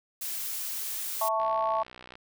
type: noise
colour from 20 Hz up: blue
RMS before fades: -34 dBFS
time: 0.21-1.29 s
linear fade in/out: 10 ms
type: chord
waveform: sine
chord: A major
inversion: second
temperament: equal with one note detuned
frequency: 659.3 / 883.1 / 1108.7 Hz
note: E5 / A5 / C#6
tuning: 0 / +6 / 0 cents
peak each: -29 dBFS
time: 1.21-1.83 s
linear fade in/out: 5 ms
type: click train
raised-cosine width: 0.3 ms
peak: -29 dBFS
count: 48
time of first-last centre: 1.4-2.154 s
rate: 62.3 Hz
effects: none